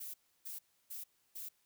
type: noise bursts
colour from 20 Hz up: violet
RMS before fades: -45 dBFS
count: 4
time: 0-1.49 s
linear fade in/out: 10 ms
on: 140 ms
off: 310 ms
effects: white hiss -75 dBFS RMS until 1.65 s